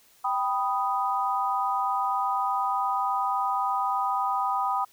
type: chord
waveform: sine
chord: G augmented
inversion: none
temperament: equal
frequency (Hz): 784 / 987.8 / 1244.5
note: G5 / B5 / D#6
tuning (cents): 0 / 0 / 0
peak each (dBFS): -28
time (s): 0.24-4.85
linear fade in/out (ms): 10
effects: white hiss -59 dBFS RMS until 4.92 s